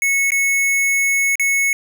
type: tone with dropouts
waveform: square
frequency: 2200 Hz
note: C#7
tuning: 14 cents flat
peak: -15 dBFS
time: 0.02-1.73 s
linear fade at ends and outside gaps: 1 ms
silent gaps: 0.305-0.319 / 1.355-1.396 s
effects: none